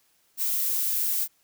violet noise, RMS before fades -26 dBFS, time 0.37-1.28 s, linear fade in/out 50 ms, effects white hiss -66 dBFS RMS until 1.43 s

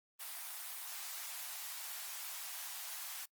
white high-pass noise, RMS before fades -45 dBFS, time 0.19-3.26 s, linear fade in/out 20 ms, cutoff 660 Hz, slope 48 dB/octave, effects noise-tail reverb RT60 0.1 s tail -23 dB re dry + Opus 32 kbps

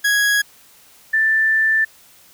40% pulse / sine tone pair in turn, 1661.2 / 1769.7 Hz, G#6 / A6, 0 / +10 cents, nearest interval minor second, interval 110 cents, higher second, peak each -13 dBFS, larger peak neither, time 0.04-0.42 / 1.13-1.85 s, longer second, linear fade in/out 10 ms, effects white hiss -49 dBFS RMS until 2.33 s

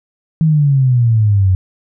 sine exponential sweep, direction down, 162.8 to 91.4 Hz, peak -8 dBFS, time 0.41-1.55 s, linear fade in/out 0 ms, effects none

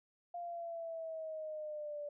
sine exponential sweep, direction down, 700 to 582 Hz, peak -40 dBFS, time 0.34-2.09 s, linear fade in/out 5 ms, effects none

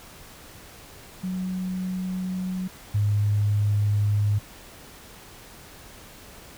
sine tone pair in turn, 185 / 103.47 Hz, F#3 / G#2, 0 / -6 cents, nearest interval minor seventh, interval 1006 cents, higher first, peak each -26 / -19 dBFS, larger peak second, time 1.23-2.68 / 2.94-4.39 s, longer neither, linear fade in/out 10 ms, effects pink hiss -46 dBFS RMS until 6.57 s

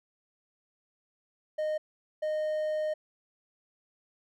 triangle tone bursts at uneven times, 616 Hz, D#5, 17 cents flat, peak -26 dBFS, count 2, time 1.58-1.78 / 2.22-2.94 s, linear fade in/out 10 ms, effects none

